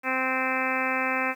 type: harmonic tone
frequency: 260.1 Hz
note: C4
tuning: 10 cents flat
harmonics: 1 / 2 / 3 / 4 / 5 / 6 / 7 / 8 / 9 / 10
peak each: -33 / -33 / -33 / -33 / -33 / -33 / -33 / -33 / -33 / -33 dBFS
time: 0.03-1.35 s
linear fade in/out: 50 ms
effects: 9-bit